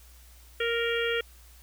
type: harmonic tone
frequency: 466.2 Hz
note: A#4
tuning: in tune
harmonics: 1 / 3 / 4 / 5 / 6 / 7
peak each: -28 / -33 / -34 / -35 / -36 / -36 dBFS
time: 0.6-1.21 s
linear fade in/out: 5 ms
effects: added 60 Hz sine -51 dBFS peak until 1.62 s + white hiss -57 dBFS RMS until 1.62 s